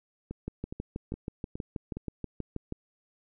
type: two click trains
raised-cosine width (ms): 3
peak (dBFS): -24 / -21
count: 5 / 15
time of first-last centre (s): 0.31-1.97 / 0.48-2.724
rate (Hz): 2.41 / 6.24
effects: none